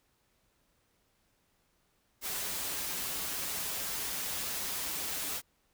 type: noise with comb filter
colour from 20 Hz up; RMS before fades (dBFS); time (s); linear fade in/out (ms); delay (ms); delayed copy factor
white; -36; 2.21-5.42; 50; 8.5; -0.55
effects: pink hiss -73 dBFS RMS until 5.73 s